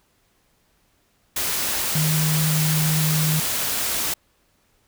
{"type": "tone in noise", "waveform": "sine", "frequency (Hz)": 155.56, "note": "D#3", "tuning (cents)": 0, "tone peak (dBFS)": -19, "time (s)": [1.95, 3.4], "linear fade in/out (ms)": 5, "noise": "white", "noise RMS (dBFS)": -24, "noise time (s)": [1.36, 4.14], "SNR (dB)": 2, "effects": ["pink hiss -64 dBFS RMS until 4.87 s"]}